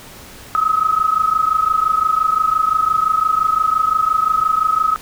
sine tone pair together, 1263.2 / 1289 Hz, D#6 / E6, +26 / -39 cents, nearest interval unison, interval 35 cents, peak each -16 dBFS, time 0.55-4.96 s, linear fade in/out 0 ms, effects pink hiss -38 dBFS RMS until 5.01 s

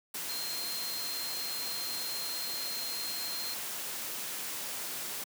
sine tone in noise, 4186 Hz, C8, in tune, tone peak -37 dBFS, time 0.29-3.54 s, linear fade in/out 5 ms, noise white, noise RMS -38 dBFS, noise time 0.14-5.24 s, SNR -2 dB, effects high-pass 150 Hz 12 dB/octave

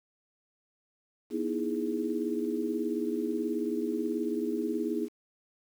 sine chord, E major seventh, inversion second, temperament equal with one note detuned, 242.8 / 311.1 / 329.6 / 415.3 Hz, B3 / D#4 / E4 / G#4, -29 / 0 / 0 / 0 cents, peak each -34 dBFS, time 1.3-5.09 s, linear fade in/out 50 ms, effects 9-bit

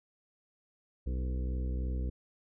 harmonic tone with a mistuned harmonic, 63.1 Hz, B1, 38 cents sharp, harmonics 1 / 2 / 3 / 4 / 5 / 6 / 7 / 8, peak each -31 / -43 / -45 / -47 / -48 / -54 / -52 / -52 dBFS, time 1.06-2.1 s, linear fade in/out 10 ms, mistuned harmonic 6, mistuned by +44 cents, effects none

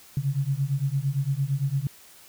sine beating tone pair, 133.8 / 142.6 Hz, C3 / C#3, +39 / +49 cents, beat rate 8.8 Hz, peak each -26 dBFS, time 0.17-1.87 s, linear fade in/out 2 ms, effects white hiss -51 dBFS RMS until 2.28 s

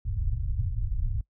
pink low-pass noise, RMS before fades -28 dBFS, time 0.05-1.21 s, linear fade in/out 2 ms, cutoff 120 Hz, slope 48 dB/octave, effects noise-tail reverb RT60 0.1 s tail -21 dB re dry

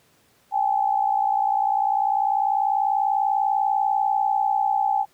sine tone pair together, 792.8 / 853 Hz, G5 / G#5, +19 / +46 cents, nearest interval minor second, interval 127 cents, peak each -21 / -22 dBFS, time 0.51-5.06 s, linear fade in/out 50 ms, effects pink hiss -60 dBFS RMS until 5.13 s + high-pass 100 Hz 12 dB/octave

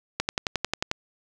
click train, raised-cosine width 0.2 ms, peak -7 dBFS, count 9, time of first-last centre 0.2-0.914 s, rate 11.2 Hz, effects none

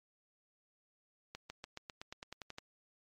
accelerating click train, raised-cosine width 0.2 ms, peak -27 dBFS, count 12, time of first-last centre 1.35-2.584 s, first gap 150 ms, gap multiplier 0.94, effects MP3 64 kbps

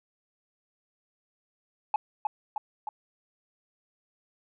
sine tone with echo, 850 Hz, G#5, 40 cents sharp, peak -19 dBFS, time 1.94-1.96 s, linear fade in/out 2 ms, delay 310 ms, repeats 3, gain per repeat -4 dB, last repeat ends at 2.89 s, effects tanh soft clip ceiling -20 dBFS

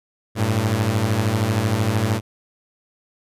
sawtooth beating tone pair, 98.7 / 111.7 Hz, G2 / A2, +12 / +27 cents, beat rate 13 Hz, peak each -18 / -16 dBFS, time 0.35-2.21 s, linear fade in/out 50 ms, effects resampled to 32000 Hz

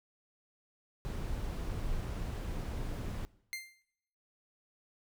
brown noise, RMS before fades -37 dBFS, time 1.05-3.25 s, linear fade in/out 0 ms
sawtooth tone with exponential decay, 2098 Hz, C7, 4 cents sharp, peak -32 dBFS, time 3.53-3.82 s, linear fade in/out 0 ms, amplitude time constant 61 ms
effects noise-tail reverb RT60 0.8 s tail -21 dB re dry

